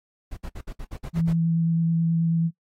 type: noise bursts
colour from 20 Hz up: brown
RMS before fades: -33 dBFS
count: 9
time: 0.31-1.331 s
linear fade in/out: 10 ms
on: 61 ms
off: 59 ms
type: tone with vibrato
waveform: sine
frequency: 165.6 Hz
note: E3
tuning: 8 cents sharp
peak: -19 dBFS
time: 1.13-2.51 s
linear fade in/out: 50 ms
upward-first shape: square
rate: 9.3 Hz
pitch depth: 8 cents each way
effects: noise-tail reverb RT60 0.1 s tail -20 dB re dry + AAC 48 kbps